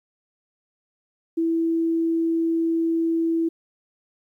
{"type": "tone", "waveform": "sine", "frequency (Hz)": 329.6, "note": "E4", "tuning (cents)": 0, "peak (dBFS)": -19, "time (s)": [1.37, 3.49], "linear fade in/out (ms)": 10, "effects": ["10-bit"]}